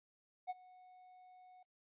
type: tone with ADSR envelope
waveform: triangle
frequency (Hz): 735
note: F#5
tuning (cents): -12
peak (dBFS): -34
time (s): 0.47-1.63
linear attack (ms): 31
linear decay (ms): 31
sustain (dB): -22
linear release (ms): 5
effects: noise-tail reverb RT60 0.1 s tail -23 dB re dry + resampled to 8000 Hz